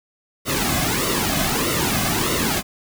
pink noise with flanger, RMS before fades -21 dBFS, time 0.45-2.63 s, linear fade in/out 50 ms, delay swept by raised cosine 1.2 to 2.2 ms, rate 1.6 Hz, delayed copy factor -0.7, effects none

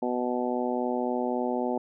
harmonic tone, 123.7 Hz, B2, 3 cents sharp, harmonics 2 / 3 / 4 / 5 / 6 / 7, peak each -30 / -32 / -33 / -34 / -35 / -35 dBFS, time 0.02-1.78 s, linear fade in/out 5 ms, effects none

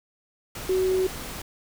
sine tone in noise, 373.9 Hz, F#4, 18 cents sharp, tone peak -20 dBFS, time 0.69-1.07 s, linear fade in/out 5 ms, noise pink, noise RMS -36 dBFS, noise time 0.55-1.42 s, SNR +13 dB, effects none

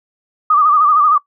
sine tone with vibrato, 1202 Hz, D6, 40 cents sharp, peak -8 dBFS, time 0.5-1.18 s, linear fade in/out 5 ms, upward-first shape sine, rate 13 Hz, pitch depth 84 cents each way, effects noise-tail reverb RT60 0.1 s tail -19 dB re dry

